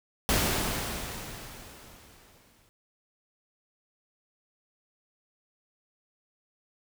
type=noise with exponential decay; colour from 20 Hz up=pink; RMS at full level=-24 dBFS; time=0.29-2.69 s; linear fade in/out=0 ms; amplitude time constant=520 ms; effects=none